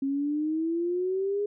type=exponential sweep; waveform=sine; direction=up; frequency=270 to 415.3 Hz; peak=-25 dBFS; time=0.02-1.46 s; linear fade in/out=5 ms; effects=none